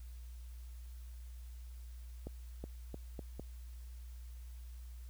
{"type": "accelerating click train", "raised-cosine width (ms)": 2, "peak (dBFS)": -30, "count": 5, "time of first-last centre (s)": [2.27, 3.396], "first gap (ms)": 370, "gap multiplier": 0.82, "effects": ["added 60 Hz sine -46 dBFS peak until 5.09 s", "white hiss -66 dBFS RMS until 5.09 s"]}